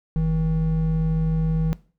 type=tone pair together; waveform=triangle; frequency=47.25 / 160 Hz; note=F#1 / D#3; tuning=+37 / +49 cents; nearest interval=octave + major sixth; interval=2112 cents; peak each=-22 / -18 dBFS; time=0.16-1.73 s; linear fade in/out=0 ms; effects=noise-tail reverb RT60 0.4 s tail -20 dB re dry